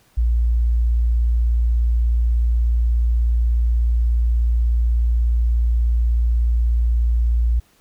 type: tone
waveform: sine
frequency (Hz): 58.27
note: A#1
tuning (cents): 0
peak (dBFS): -14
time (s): 0.17-7.6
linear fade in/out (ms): 10
effects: pink hiss -57 dBFS RMS until 7.8 s